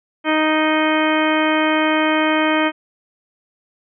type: harmonic tone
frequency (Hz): 311.1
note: D#4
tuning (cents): 0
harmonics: 1 / 2 / 3 / 4 / 5 / 6 / 7 / 8 / 10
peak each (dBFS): -18 / -21 / -23 / -24 / -25 / -26 / -26 / -27 / -28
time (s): 0.24-2.72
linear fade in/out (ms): 50
effects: none